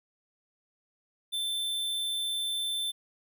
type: tone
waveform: square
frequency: 3543 Hz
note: A7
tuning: 11 cents sharp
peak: -30 dBFS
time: 1.32-2.92 s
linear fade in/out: 20 ms
effects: none